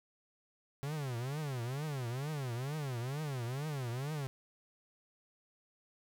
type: tone with vibrato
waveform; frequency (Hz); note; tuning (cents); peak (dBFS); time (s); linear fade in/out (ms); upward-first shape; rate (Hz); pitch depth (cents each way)
45% pulse; 134.7; C#3; -49; -36; 0.83-4.27; 0; triangle; 2.2; 290
effects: none